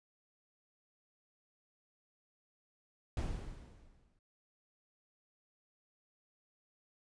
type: noise with exponential decay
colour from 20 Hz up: brown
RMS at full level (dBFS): -34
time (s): 3.17-4.19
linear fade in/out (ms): 2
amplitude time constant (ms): 220
effects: resampled to 22050 Hz